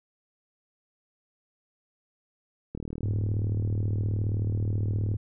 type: click train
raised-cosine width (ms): 3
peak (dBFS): -22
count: 94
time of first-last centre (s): 2.75-5.141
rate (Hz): 38.9
type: tone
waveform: sine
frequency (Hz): 102.2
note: G#2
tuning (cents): -27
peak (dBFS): -25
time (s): 3.03-5.17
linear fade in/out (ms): 10
effects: none